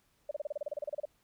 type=tone bursts; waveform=sine; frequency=590 Hz; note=D5; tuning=8 cents sharp; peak=-32 dBFS; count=15; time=0.29-1.054 s; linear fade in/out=5 ms; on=22 ms; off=31 ms; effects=pink hiss -72 dBFS RMS until 1.23 s